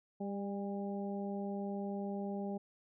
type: harmonic tone with a mistuned harmonic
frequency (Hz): 199.3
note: G3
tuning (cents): +29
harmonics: 1 / 2 / 3 / 4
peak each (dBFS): -38 / -43 / -46 / -47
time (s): 0.2-2.58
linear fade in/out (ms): 10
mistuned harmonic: 4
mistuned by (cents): +19
effects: none